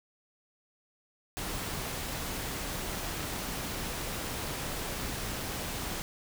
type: noise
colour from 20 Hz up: pink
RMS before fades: -36 dBFS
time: 1.37-6.02 s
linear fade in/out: 0 ms
effects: none